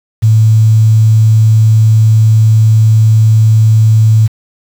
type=tone with quantisation; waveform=sine; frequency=110 Hz; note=A2; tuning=in tune; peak=-3 dBFS; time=0.22-4.28 s; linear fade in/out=20 ms; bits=5; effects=none